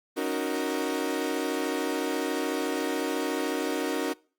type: chord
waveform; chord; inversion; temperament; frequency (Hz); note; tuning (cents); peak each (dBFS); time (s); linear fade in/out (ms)
35% pulse; D# minor seventh; third; equal; 277.2 / 311.1 / 370 / 466.2; C#4 / D#4 / F#4 / A#4; 0 / 0 / 0 / 0; -31; 0.16-4.14; 20
effects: noise-tail reverb RT60 0.4 s tail -24 dB re dry + Opus 32 kbps